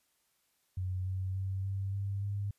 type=tone with pitch steps; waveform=sine; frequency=92.5 / 94.12 / 95.76 / 97.44 / 99.14 / 100.87 Hz; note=F#2 / F#2 / G2 / G2 / G2 / G2; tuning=0 / +30 / -40 / -10 / +20 / +50 cents; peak=-32 dBFS; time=0.77-2.51 s; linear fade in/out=5 ms; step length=290 ms; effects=white hiss -75 dBFS RMS until 2.58 s + resampled to 32000 Hz